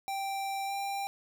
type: tone with pitch glide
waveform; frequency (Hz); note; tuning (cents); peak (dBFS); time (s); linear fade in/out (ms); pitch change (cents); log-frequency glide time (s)
square; 784 to 792.7; G5 to G5; 0 to +19; -33; 0.08-1.07; 0; +19; 0.66-0.73
effects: none